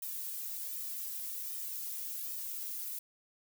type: noise with flanger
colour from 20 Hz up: violet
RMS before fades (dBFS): -40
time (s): 0.02-2.99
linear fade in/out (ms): 5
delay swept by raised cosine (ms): 1.6 to 2.48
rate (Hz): 1.3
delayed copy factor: +0.95
effects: none